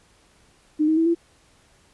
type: tone with pitch steps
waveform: sine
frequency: 305.3 / 315.7 / 326.5 / 337.6 Hz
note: D#4 / D#4 / E4 / E4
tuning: -33 / +25 / -17 / +41 cents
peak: -16 dBFS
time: 0.79-1.15 s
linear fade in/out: 20 ms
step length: 90 ms
effects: pink hiss -58 dBFS RMS until 1.93 s + resampled to 24000 Hz